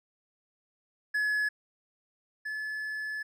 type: tone pair in turn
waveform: triangle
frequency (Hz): 1700 / 1722.7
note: G#6 / A6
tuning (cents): +40 / -37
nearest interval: unison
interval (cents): 23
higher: second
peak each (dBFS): -24 / -31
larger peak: first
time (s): 1.14-1.49 / 2.45-3.23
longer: second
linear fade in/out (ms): 10
effects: none